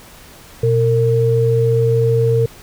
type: tone pair together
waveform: sine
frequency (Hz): 120.99 / 456.8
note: B2 / A#4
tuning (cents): -35 / -35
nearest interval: octave + major seventh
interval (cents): 2300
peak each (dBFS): -14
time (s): 0.63-2.46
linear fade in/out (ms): 5
effects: pink hiss -41 dBFS RMS until 2.62 s